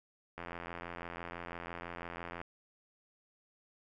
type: click train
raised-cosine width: 0.5 ms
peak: -27 dBFS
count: 176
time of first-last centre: 0.38-2.415 s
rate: 86 Hz
effects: none